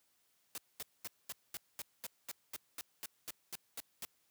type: noise bursts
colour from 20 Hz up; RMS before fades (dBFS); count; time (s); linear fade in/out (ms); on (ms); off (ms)
white; -43; 15; 0.55-4.05; 0; 28; 220
effects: white hiss -75 dBFS RMS until 4.3 s + high-pass 60 Hz 12 dB/octave